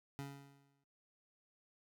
25% pulse tone with exponential decay, 139.7 Hz, C#3, 14 cents sharp, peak -37 dBFS, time 0.19-0.84 s, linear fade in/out 0 ms, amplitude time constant 140 ms, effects noise-tail reverb RT60 0.1 s tail -17 dB re dry

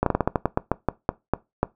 slowing click train, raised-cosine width 1 ms, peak -5 dBFS, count 14, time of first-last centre 0.03-1.63 s, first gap 33 ms, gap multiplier 1.2, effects noise-tail reverb RT60 0.2 s tail -20 dB re dry

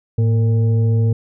sine tone with frequency modulation, 110 Hz, A2, in tune, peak -12 dBFS, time 0.18-1.13 s, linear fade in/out 5 ms, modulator 347 Hz, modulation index 0.38, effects none

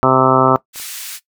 harmonic tone, 130.81 Hz, C3, in tune, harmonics 1 / 2 / 3 / 4 / 5 / 6 / 7 / 8 / 9 / 10, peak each -20 / -18 / -18 / -20 / -17 / -21 / -18 / -21 / -17 / -16 dBFS, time 0.03-0.56 s, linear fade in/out 0 ms
clicks, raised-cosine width 0.5 ms, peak -24 dBFS, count 3, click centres 0.482 / 0.759 / 0.799 s
white band-pass noise, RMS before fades -29 dBFS, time 0.73-1.2 s, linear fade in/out 50 ms, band 1800 to 15000 Hz, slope 12 dB/octave
effects noise-tail reverb RT60 0.1 s tail -18 dB re dry

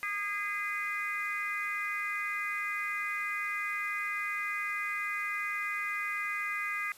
harmonic tone, 409.4 Hz, G#4, 25 cents flat, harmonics 3 / 4 / 5 / 6, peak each -38 / -40 / -34 / -40 dBFS, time 0.03-6.92 s, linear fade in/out 0 ms, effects white hiss -55 dBFS RMS until 6.97 s + resampled to 32000 Hz

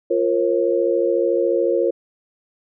sine chord, Bb minor, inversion second, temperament equal with one note detuned, 349.2 / 466.2 / 540.1 Hz, F4 / Bb4 / Db5, 0 / 0 / -45 cents, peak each -20 dBFS, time 0.1-1.91 s, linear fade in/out 10 ms, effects none

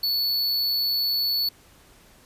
square tone, 4435 Hz, C#8, in tune, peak -22 dBFS, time 0.03-1.49 s, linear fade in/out 5 ms, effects pink hiss -54 dBFS RMS until 2.25 s + resampled to 32000 Hz

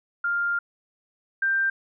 sine tone pair in turn, 1400 / 1575 Hz, F6 / G6, +4 / +8 cents, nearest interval major second, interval 204 cents, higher second, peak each -22 / -20 dBFS, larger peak second, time 0.24-0.59 / 1.42-1.7 s, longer first, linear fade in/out 5 ms, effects none

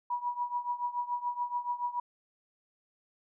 sine tone with tremolo, 970 Hz, B5, 31 cents flat, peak -27 dBFS, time 0.1-2 s, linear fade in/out 5 ms, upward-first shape triangle, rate 7 Hz, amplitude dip 90%, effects none

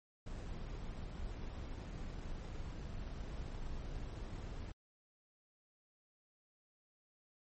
brown noise with sample-and-hold, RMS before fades -44 dBFS, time 0.26-4.72 s, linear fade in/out 5 ms, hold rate 4410 Hz, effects MP3 32 kbps

